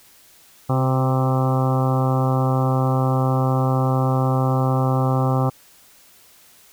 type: harmonic tone with a mistuned harmonic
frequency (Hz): 130.81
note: C3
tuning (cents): 0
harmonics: 1 / 2 / 3 / 4 / 5 / 6 / 7 / 8 / 9 / 10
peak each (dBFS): -18 / -25 / -30 / -27 / -32 / -27 / -34 / -32 / -30 / -35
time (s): 0.69-5.5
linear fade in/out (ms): 10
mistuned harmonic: 3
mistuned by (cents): -19
effects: white hiss -51 dBFS RMS until 6.72 s